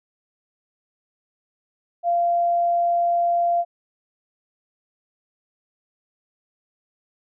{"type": "tone", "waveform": "sine", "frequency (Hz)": 691, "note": "F5", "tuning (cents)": -19, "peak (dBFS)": -17, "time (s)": [2.03, 3.65], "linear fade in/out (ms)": 50, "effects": []}